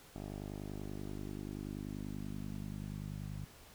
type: tone with low-pass filter sweep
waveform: 10% pulse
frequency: 50.4 Hz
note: G1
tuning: 49 cents sharp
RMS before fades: -43 dBFS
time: 0.16-3.45 s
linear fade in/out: 0 ms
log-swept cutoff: 600 to 150 Hz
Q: 1.9
effects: pink hiss -58 dBFS RMS until 3.74 s